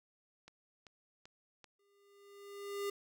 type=click train; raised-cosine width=0.2 ms; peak=-37 dBFS; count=4; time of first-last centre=0.48-1.643 s; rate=2.58 Hz
type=tone with exponential growth; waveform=square; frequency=402.6 Hz; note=G4; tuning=46 cents sharp; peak=-35 dBFS; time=1.79-2.9 s; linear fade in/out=5 ms; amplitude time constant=240 ms
effects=none